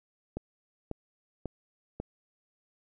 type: click train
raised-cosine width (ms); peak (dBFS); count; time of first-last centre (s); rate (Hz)
2; -21; 4; 0.37-2; 1.84
effects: none